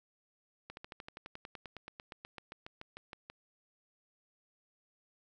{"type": "slowing click train", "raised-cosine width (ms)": 0.3, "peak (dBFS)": -29, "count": 24, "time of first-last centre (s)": [0.7, 3.3], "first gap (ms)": 71, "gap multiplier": 1.04, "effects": []}